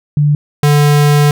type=tone pair in turn; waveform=sine / square; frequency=147.2 / 146.67 Hz; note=D3 / D3; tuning=+4 / -2 cents; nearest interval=unison; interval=6 cents; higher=first; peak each=-7 dBFS; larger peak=neither; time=0.17-0.35 / 0.63-1.31 s; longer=second; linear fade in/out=2 ms; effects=none